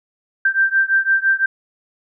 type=beating tone pair; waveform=sine; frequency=1568 / 1573.9 Hz; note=G6 / G6; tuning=0 / +7 cents; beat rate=5.9 Hz; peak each=-16 / -17 dBFS; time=0.45-1.46 s; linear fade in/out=5 ms; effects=none